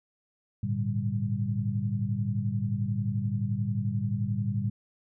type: tone cluster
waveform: sine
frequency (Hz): 104.9 / 116.3 / 146.4 / 197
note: G#2 / A#2 / D3 / G3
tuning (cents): +18 / -4 / -5 / +9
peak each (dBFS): -31 / -30 / -37 / -32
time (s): 0.63-4.7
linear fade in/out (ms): 5
effects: none